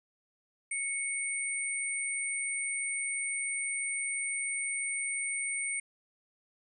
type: tone pair together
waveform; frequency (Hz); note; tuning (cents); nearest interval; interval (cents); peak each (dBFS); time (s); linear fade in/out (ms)
sine; 2217 / 8860; C#7 / C#9; 0 / -2; 2 octaves; 2398; -34 / -34; 0.71-5.8; 5
effects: none